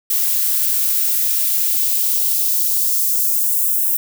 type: noise with high-pass filter sweep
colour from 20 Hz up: violet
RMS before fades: -17 dBFS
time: 0.1-3.97 s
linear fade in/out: 5 ms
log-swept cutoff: 700 to 10000 Hz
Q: 0.96
effects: none